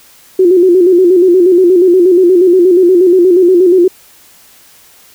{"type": "tone with vibrato", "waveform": "sine", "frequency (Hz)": 360.6, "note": "F#4", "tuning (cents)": -45, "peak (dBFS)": -3, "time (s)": [0.39, 3.88], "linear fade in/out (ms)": 5, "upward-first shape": "square", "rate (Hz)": 8.4, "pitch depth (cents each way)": 67, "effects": ["white hiss -42 dBFS RMS until 5.14 s"]}